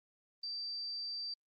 sine tone, 4667 Hz, D8, 12 cents flat, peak -38 dBFS, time 0.43-1.34 s, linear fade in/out 5 ms, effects Opus 32 kbps

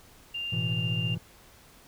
sine tone, 2794 Hz, F7, in tune, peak -31 dBFS, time 0.34-1.15 s, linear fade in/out 10 ms
triangle chord, A suspended second, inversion none, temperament equal with one note detuned, 110 / 124.98 / 164.81 Hz, A2 / B2 / E3, 0 / +21 / 0 cents, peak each -30 dBFS, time 0.52-1.18 s, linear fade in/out 10 ms
effects pink hiss -55 dBFS RMS until 1.87 s

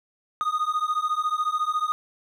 triangle beating tone pair, 1230 / 1244 Hz, D#6 / D#6, -20 / -1 cents, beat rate 14 Hz, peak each -24 dBFS, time 0.41-1.92 s, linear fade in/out 0 ms, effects none

